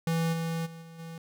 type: tone with level steps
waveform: square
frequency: 164.81 Hz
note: E3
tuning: in tune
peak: -26 / -30 / -43 / -46 / -40 dBFS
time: 0.07-1.18 s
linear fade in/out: 2 ms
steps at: 0.32 / 0.65 / 0.81 / 0.98 s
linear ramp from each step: 20 ms
effects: none